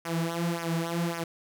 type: tone with flanger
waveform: sawtooth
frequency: 168.1 Hz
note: E3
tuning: 34 cents sharp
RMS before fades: -30 dBFS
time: 0.05-1.24 s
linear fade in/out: 5 ms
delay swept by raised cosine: 0.24 to 5.54 ms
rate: 1.8 Hz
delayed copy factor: -0.9
effects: none